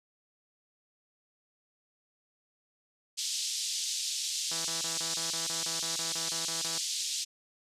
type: band-pass noise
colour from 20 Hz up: white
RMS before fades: -34 dBFS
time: 3.17-7.25 s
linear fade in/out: 20 ms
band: 3400 to 7300 Hz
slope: 24 dB/octave
type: tone bursts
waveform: 5% pulse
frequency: 164.7 Hz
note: E3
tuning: 1 cent flat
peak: -29 dBFS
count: 14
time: 4.51-6.782 s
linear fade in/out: 5 ms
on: 140 ms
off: 24 ms
effects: resampled to 32000 Hz